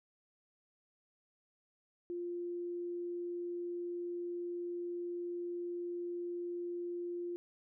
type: tone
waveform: sine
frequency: 349.2 Hz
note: F4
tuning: in tune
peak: -37 dBFS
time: 2.1-7.36 s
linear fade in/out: 0 ms
effects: none